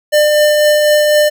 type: tone with tremolo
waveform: square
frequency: 599 Hz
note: D5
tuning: 34 cents sharp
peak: -7 dBFS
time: 0.12-1.3 s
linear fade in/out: 20 ms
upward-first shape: triangle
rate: 4 Hz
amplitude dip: 30%
effects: none